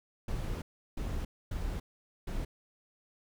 brown noise bursts at uneven times, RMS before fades -35 dBFS, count 4, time 0.28-0.62 / 0.97-1.25 / 1.51-1.8 / 2.27-2.45 s, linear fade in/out 5 ms, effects none

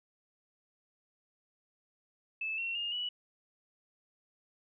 sine tone with pitch steps, 2620 / 2723 / 2831 / 2943 Hz, E7 / F7 / F7 / F#7, -11 / -44 / +23 / -10 cents, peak -33 dBFS, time 2.41-3.09 s, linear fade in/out 5 ms, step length 170 ms, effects none

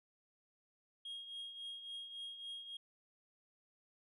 sine tone with tremolo, 3262 Hz, G#7, 32 cents flat, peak -40 dBFS, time 1.05-2.77 s, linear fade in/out 5 ms, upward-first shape triangle, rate 3.6 Hz, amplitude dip 70%, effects tanh soft clip ceiling -42 dBFS

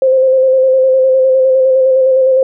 sine tone with vibrato, 523.3 Hz, C5, in tune, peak -6 dBFS, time 0.02-2.43 s, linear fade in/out 2 ms, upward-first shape square, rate 9.8 Hz, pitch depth 21 cents each way, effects none

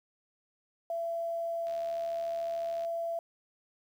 sine tone, 672 Hz, E5, 33 cents sharp, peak -31 dBFS, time 0.9-3.19 s, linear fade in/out 2 ms
click train, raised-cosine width 0.2 ms, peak -35 dBFS, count 88, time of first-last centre 1.67-2.849 s, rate 73.8 Hz
effects 10-bit

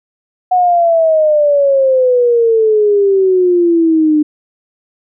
sine exponential sweep, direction down, 737 to 299 Hz, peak -7 dBFS, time 0.51-4.23 s, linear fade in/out 10 ms, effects none

